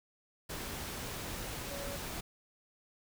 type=tone in noise; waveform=sine; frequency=563 Hz; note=C#5; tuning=27 cents sharp; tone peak=-43 dBFS; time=1.7-1.97 s; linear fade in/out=10 ms; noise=pink; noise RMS=-41 dBFS; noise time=0.49-2.21 s; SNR=-5 dB; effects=none